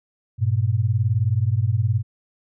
sine beating tone pair, 100 / 119 Hz, G2 / A#2, +35 / +36 cents, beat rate 19 Hz, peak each -20 dBFS, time 0.38-2.03 s, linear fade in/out 50 ms, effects none

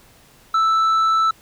sine tone with tanh clipping, 1318.5 Hz, E6, in tune, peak -15 dBFS, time 0.54-1.31 s, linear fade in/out 5 ms, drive 5 dB, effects pink hiss -51 dBFS RMS until 1.41 s

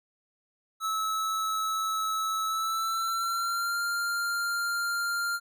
square tone with pitch glide, 1301 to 1394.4 Hz, E6 to F6, -23 to -3 cents, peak -28 dBFS, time 0.8-5.4 s, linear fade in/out 50 ms, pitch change +120 cents, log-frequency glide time 2.44-3.8 s, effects none

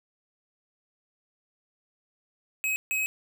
square tone bursts at uneven times, 2549 Hz, D#7, 41 cents sharp, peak -26 dBFS, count 2, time 2.64-2.76 / 2.91-3.06 s, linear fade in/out 0 ms, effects none

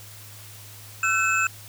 sine tone cluster, 1340 / 1519 / 2600 / 7280 Hz, E6 / F#6 / E7 / A#8, +28 / +45 / -24 / -42 cents, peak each -25 / -25 / -23 / -30 dBFS, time 1.03-1.47 s, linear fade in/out 2 ms, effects added 104 Hz sine -45 dBFS peak until 1.68 s + white hiss -45 dBFS RMS until 1.68 s

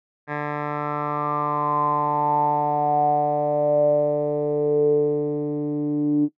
10% pulse tone with low-pass filter sweep, 147.8 Hz, D3, 11 cents sharp, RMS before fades -21 dBFS, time 0.27-6.29 s, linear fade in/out 50 ms, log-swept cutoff 1600 to 300 Hz, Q 9.8, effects noise-tail reverb RT60 0.1 s tail -18 dB re dry

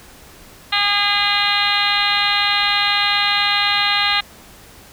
harmonic tone, 407.8 Hz, G#4, 32 cents flat, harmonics 2 / 3 / 4 / 5 / 6 / 7 / 8 / 9 / 10, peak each -24 / -23 / -24 / -22 / -25 / -24 / -25 / -23 / -22 dBFS, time 0.72-4.21 s, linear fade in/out 10 ms, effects pink hiss -43 dBFS RMS until 4.92 s

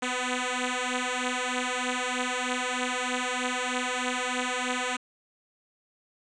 5% pulse beating tone pair, 248.7 / 251.9 Hz, B3 / B3, +12 / +34 cents, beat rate 3.2 Hz, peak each -20 / -18 dBFS, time 0.02-4.97 s, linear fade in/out 10 ms, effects resampled to 22050 Hz + 9-bit

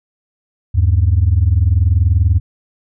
sine tone pair together, 77.68 / 98 Hz, D#2 / G2, -2 / 0 cents, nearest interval major third, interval 402 cents, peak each -11 dBFS, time 0.74-2.4 s, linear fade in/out 20 ms, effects tanh soft clip ceiling -4 dBFS

